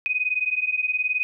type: beating tone pair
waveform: sine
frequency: 2489 / 2508 Hz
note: D#7 / D#7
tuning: 0 / +13 cents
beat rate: 19 Hz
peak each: -25 / -24 dBFS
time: 0.06-1.23 s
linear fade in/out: 0 ms
effects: none